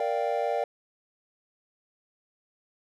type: chord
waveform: triangle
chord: G minor seventh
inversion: first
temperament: equal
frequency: 466.2 / 587.3 / 698.5 / 784 Hz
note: Bb4 / D5 / F5 / G5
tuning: 0 / 0 / 0 / 0 cents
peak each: -29 / -28 / -29 / -30 dBFS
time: 0-0.64 s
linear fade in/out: 2 ms
effects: none